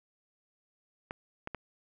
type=clicks; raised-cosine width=0.5 ms; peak=-22 dBFS; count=3; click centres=1.109 / 1.474 / 1.547 s; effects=none